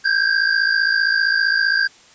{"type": "tone pair together", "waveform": "square", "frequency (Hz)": [1568, 1623.3], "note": ["G6", "G#6"], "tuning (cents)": [0, -40], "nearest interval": "minor second", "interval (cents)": 60, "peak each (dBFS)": [-18, -19], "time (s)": [0.04, 1.88], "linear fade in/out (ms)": 20, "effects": ["white hiss -48 dBFS RMS until 2.14 s", "resampled to 16000 Hz"]}